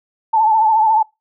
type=tone with vibrato; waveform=sine; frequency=877 Hz; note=A5; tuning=6 cents flat; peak=-10 dBFS; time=0.33-1.03 s; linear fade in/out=10 ms; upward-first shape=triangle; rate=14 Hz; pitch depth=71 cents each way; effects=noise-tail reverb RT60 0.2 s tail -22 dB re dry